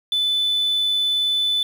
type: tone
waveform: sine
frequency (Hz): 3501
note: A7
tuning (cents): -9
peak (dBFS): -16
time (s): 0.12-1.63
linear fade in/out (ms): 2
effects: tanh soft clip ceiling -14 dBFS + 7-bit